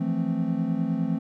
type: chord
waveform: triangle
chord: F major seventh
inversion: third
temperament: equal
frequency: 164.81 / 174.61 / 220 / 261.6 Hz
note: E3 / F3 / A3 / C4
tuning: 0 / 0 / 0 / 0 cents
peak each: -27 dBFS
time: 0-1.19 s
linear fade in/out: 10 ms
effects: none